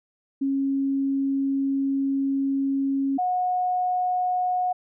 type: tone pair in turn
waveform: sine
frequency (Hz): 273.4 / 728.2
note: C#4 / F#5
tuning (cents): -24 / -28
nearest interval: octave + perfect fourth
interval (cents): 1696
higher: second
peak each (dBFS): -21 / -21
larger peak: neither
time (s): 0.41-3.18 / 3.18-4.73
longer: first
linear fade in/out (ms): 10
effects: none